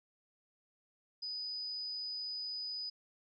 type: tone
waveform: sine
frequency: 4978 Hz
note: D#8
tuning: in tune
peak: -38 dBFS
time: 1.22-2.9 s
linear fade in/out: 10 ms
effects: none